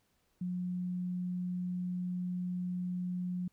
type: tone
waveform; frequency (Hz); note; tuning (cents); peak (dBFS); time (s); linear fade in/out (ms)
sine; 179.9; F#3; -48; -33; 0.41-3.48; 5
effects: pink hiss -75 dBFS RMS until 3.52 s